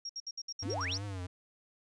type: tone bursts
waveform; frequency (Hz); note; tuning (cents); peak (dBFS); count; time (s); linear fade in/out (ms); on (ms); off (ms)
sine; 5588; F8; 0; -37; 9; 0.05-0.958; 5; 44; 64
type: tone with vibrato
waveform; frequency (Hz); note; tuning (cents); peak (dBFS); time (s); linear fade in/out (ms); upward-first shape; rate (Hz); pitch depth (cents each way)
square; 95.9; G2; -37; -38; 0.62-1.27; 10; triangle; 2.9; 140
type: exponential sweep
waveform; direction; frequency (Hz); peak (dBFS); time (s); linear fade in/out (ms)
sine; up; 233.1 to 6260; -34; 0.65-0.98; 10
effects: resampled to 22050 Hz